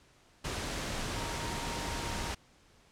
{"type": "tone in noise", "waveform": "sine", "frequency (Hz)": 932.3, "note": "A#5", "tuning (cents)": 0, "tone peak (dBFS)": -43, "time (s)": [1.16, 2.32], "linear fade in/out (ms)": 10, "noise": "pink", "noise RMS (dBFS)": -36, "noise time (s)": [0.44, 2.35], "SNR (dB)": -10, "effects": ["pink hiss -63 dBFS RMS until 2.91 s", "low-pass 8000 Hz 12 dB/octave"]}